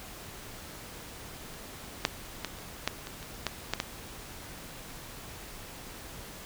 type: clicks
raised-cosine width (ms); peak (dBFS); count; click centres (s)
0.2; -30 / -6 / -14 / -29 / -9 / -22 / -26 / -11 / -10 / -11 / -29; 11; 1.539 / 2.051 / 2.447 / 2.587 / 2.876 / 3.071 / 3.228 / 3.467 / 3.736 / 3.801 / 4.904
effects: pink hiss -45 dBFS RMS until 6.45 s